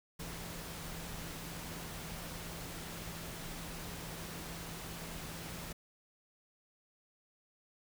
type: tone in noise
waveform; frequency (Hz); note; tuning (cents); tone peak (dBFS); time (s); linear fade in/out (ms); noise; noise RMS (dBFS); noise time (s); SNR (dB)
sine; 166.9; E3; +22; -49; 0.19-5.73; 10; pink; -45; 0.19-5.73; -7
effects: none